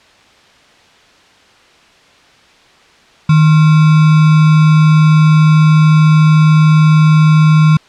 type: tone with sample-and-hold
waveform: sine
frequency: 155.56 Hz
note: D#3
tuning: in tune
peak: -4 dBFS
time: 3.29-7.77 s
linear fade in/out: 5 ms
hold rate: 1225 Hz
effects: white hiss -45 dBFS RMS until 7.88 s + low-pass 4000 Hz 12 dB/octave